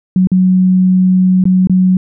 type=tone with dropouts; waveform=sine; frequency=185 Hz; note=F#3; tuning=in tune; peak=-6 dBFS; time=0.16-1.97 s; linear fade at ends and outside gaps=2 ms; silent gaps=0.272-0.317 / 1.44-1.454 / 1.672-1.696 s; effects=none